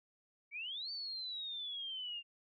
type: exponential two-way sweep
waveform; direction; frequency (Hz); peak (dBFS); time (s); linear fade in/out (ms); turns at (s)
sine; up then down; 2217 to 4588 to 2775; -40; 0.51-2.23; 50; 0.91
effects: none

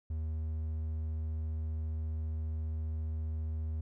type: tone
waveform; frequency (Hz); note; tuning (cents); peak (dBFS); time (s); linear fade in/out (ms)
triangle; 78.7; D#2; +20; -31; 0.1-3.81; 5
effects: none

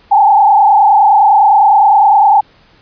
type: tone with frequency modulation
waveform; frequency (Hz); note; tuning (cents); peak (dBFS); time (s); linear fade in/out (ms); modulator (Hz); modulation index
sine; 830.6; G#5; 0; -4; 0.11-2.41; 10; 29.8; 1.7
effects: pink hiss -47 dBFS RMS until 2.81 s + resampled to 11025 Hz

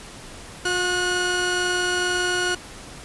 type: tone pair together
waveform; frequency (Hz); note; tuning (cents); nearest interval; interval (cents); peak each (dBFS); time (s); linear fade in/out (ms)
sawtooth; 358.7 / 1457; F4 / F#6; +46 / -27; 2 octaves; 2427; -21 / -19; 0.65-2.55; 5
effects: pink hiss -40 dBFS RMS until 3.04 s + resampled to 24000 Hz

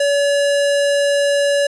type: tone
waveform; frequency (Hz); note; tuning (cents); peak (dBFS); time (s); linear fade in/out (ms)
square; 569; C#5; +45; -14; 0-1.67; 5
effects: resampled to 24000 Hz + 8-bit

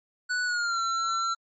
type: tone with pitch glide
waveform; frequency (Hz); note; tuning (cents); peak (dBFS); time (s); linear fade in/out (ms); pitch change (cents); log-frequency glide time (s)
square; 1480 to 1349.3; F#6 to E6; 0 to +40; -26; 0.29-1.35; 20; -160; 0.45-0.81
effects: MP3 32 kbps

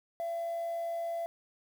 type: tone with amplitude modulation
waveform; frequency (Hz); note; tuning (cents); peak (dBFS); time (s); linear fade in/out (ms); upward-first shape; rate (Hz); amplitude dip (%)
triangle; 675; E5; +41; -28; 0.2-1.26; 0; sine; 101; 30
effects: tanh soft clip ceiling -28 dBFS + 9-bit

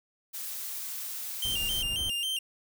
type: noise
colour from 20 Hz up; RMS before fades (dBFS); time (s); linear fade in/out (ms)
blue; -37; 0.33-1.83; 20
type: tone with vibrato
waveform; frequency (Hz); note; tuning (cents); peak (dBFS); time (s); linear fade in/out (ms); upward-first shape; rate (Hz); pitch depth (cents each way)
45% pulse; 2960; F#7; 0; -29; 1.42-2.39; 5; square; 3.7; 94
type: noise with tremolo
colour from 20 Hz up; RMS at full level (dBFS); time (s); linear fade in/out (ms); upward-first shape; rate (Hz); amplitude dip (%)
brown; -39; 1.45-2.1; 0; triangle; 13; 25
effects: none

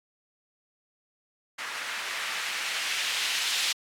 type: noise with low-pass filter sweep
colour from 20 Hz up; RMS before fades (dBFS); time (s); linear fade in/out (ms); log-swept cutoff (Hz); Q
violet; -31; 1.58-3.73; 10; 1600 to 3300; 1.4
effects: AAC 64 kbps

